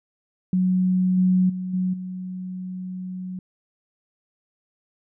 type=tone with level steps; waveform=sine; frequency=184.2 Hz; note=F#3; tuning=7 cents flat; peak=-17 / -15 / -26 / -20 / -29 dBFS; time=0.53-3.39 s; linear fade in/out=2 ms; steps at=1.17 / 1.49 / 1.73 / 1.93 s; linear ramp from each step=10 ms; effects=none